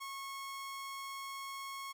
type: tone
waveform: sawtooth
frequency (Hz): 1094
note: C#6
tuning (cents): -23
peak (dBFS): -38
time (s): 0-1.93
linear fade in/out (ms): 20
effects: none